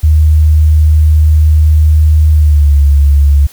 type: tone with pitch glide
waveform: sine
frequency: 77.1 to 71.11 Hz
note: D#2 to C#2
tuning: -15 to +45 cents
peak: -3 dBFS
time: 0.03-3.47 s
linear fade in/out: 10 ms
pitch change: -140 cents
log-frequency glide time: 2.32-2.78 s
effects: white hiss -38 dBFS RMS until 3.52 s